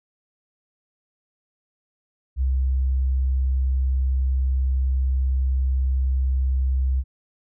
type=tone; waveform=sine; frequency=65.41 Hz; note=C2; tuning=in tune; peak=-18 dBFS; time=2.36-7.04 s; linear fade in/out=50 ms; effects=none